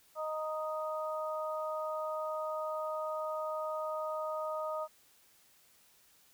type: harmonic tone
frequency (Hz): 311.1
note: D#4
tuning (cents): 0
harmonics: 2 / 3 / 4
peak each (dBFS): -36 / -43 / -39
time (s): 0.15-4.88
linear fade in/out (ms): 50
effects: white hiss -65 dBFS RMS until 6.33 s